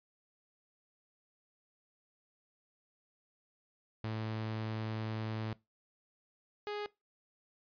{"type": "tone pair in turn", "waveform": "sawtooth", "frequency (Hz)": [110, 415.3], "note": ["A2", "G#4"], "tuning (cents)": [0, 0], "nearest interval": "octave + major seventh", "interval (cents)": 2300, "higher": "second", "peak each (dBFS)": [-32, -33], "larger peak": "first", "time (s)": [[4.04, 5.53], [6.67, 6.86]], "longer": "first", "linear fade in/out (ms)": 0, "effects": ["noise-tail reverb RT60 0.2 s tail -20 dB re dry", "resampled to 11025 Hz"]}